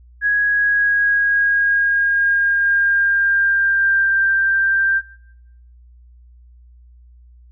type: tone with pitch glide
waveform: sine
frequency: 1661.2 to 1578 Hz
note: G#6 to G6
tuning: 0 to +11 cents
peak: -13 dBFS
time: 0.21-5.02 s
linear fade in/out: 50 ms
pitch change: -89 cents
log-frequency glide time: 0.44-4.26 s
effects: noise-tail reverb RT60 0.8 s tail -19 dB re dry + added 60 Hz sine -43 dBFS peak until 7.51 s